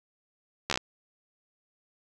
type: slowing click train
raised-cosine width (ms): 0.2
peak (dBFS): -10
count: 6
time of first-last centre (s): 0.7-0.775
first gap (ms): 13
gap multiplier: 1.07
effects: none